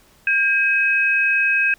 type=tone pair together; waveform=sine; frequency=1603 / 2545 Hz; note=G6 / D#7; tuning=+38 / +39 cents; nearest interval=minor sixth; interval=801 cents; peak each=-18 / -17 dBFS; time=0.27-1.74 s; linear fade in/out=2 ms; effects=pink hiss -54 dBFS RMS until 1.78 s